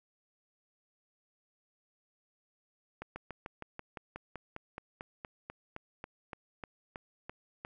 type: slowing click train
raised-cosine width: 0.5 ms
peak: -26 dBFS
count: 21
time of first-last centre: 3.02-7.649 s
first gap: 140 ms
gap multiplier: 1.05
effects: none